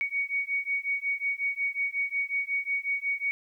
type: beating tone pair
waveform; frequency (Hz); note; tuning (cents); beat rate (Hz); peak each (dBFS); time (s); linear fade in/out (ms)
sine; 2237 / 2242.5; C#7 / C#7; +15 / +19; 5.5; -30 / -30; 0.01-3.31; 0
effects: 11-bit